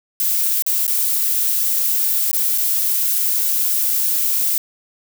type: noise with dropouts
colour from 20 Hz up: violet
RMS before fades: -18 dBFS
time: 0.2-4.58 s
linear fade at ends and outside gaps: 1 ms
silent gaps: 0.623-0.664 / 0.867-0.878 / 2.314-2.33 / 2.578-2.582 s
effects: none